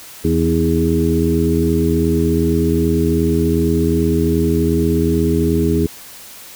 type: harmonic tone with a mistuned harmonic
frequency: 82.6 Hz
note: E2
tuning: 4 cents sharp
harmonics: 1 / 2 / 3 / 4 / 5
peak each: -19 / -19 / -19 / -19 / -19 dBFS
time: 0.24-5.87 s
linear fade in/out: 10 ms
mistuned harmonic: 4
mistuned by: -32 cents
effects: white hiss -37 dBFS RMS until 6.55 s

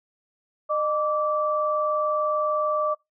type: tone pair together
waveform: sine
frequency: 610 / 1163.2 Hz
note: D#5 / D6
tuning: -34 / -17 cents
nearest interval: major seventh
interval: 1117 cents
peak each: -24 dBFS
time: 0.69-2.95 s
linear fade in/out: 20 ms
effects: noise-tail reverb RT60 0.2 s tail -25 dB re dry

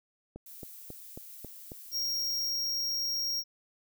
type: click train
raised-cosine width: 2 ms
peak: -29 dBFS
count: 6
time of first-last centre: 0.36-1.719 s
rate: 3.68 Hz
type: noise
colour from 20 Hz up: violet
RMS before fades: -48 dBFS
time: 0.46-2.5 s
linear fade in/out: 5 ms
type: tone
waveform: square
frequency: 5588 Hz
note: F8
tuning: in tune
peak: -30 dBFS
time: 1.91-3.44 s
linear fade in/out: 50 ms
effects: none

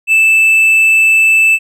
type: tone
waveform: triangle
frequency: 2637 Hz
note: E7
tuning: in tune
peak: -4 dBFS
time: 0.07-1.59 s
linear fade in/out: 50 ms
effects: none

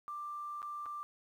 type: tone with dropouts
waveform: sine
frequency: 1182 Hz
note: D6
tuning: 11 cents sharp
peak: -39 dBFS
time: 0.08-1.03 s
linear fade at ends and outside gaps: 0 ms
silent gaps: 0.619-0.628 / 0.858-0.863 s
effects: 11-bit

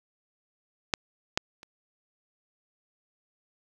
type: clicks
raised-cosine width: 0.2 ms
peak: -6 / -6 / -28 dBFS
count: 3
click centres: 0.938 / 1.375 / 1.631 s
effects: 8-bit

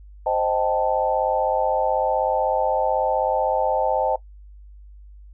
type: chord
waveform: sine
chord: A half-diminished seventh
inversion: first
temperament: equal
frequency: 523.3 / 622.3 / 784 / 880 Hz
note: C5 / Eb5 / G5 / A5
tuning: 0 / 0 / 0 / 0 cents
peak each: -24 dBFS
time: 0.26-4.16 s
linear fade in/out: 5 ms
effects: noise-tail reverb RT60 0.1 s tail -18 dB re dry + added 50 Hz sine -41 dBFS peak until 5.33 s

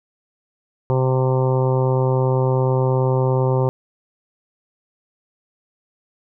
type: harmonic tone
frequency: 129.8 Hz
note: C3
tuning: 13 cents flat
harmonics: 1 / 2 / 3 / 4 / 5 / 6 / 7 / 8 / 9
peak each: -17 / -31 / -22 / -23 / -35 / -32 / -28 / -34 / -38 dBFS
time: 0.9-3.69 s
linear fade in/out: 0 ms
effects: none

